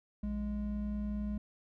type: tone pair together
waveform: triangle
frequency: 58.89 / 207.7 Hz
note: A#1 / G#3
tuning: +18 / 0 cents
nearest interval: octave + minor seventh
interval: 2182 cents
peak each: -36 / -33 dBFS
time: 0.23-1.38 s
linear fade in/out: 5 ms
effects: none